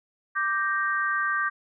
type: chord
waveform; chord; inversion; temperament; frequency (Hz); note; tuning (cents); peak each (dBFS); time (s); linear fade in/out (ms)
sine; G minor; second; equal; 1174.7 / 1568 / 1864.7; D6 / G6 / Bb6; 0 / 0 / 0; -27 / -26 / -31; 0.35-1.5; 20
effects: none